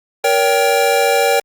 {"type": "chord", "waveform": "square", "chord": "G diminished", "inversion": "first", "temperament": "just", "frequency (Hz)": [470.4, 564.5, 784], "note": ["Bb4", "Db5", "G5"], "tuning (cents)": [16, 31, 0], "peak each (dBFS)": -17, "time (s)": [0.24, 1.4], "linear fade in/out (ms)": 5, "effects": ["Opus 48 kbps"]}